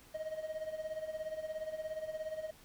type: tone with tremolo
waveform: triangle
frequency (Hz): 627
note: D#5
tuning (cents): +13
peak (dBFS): -33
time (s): 0.14-2.51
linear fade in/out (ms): 10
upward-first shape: sine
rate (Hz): 17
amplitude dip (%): 75
effects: pink hiss -60 dBFS RMS until 2.64 s

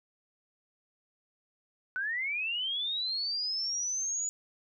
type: linear sweep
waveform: sine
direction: up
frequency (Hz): 1475 to 6930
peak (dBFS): -30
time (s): 1.96-4.29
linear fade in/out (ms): 0
effects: none

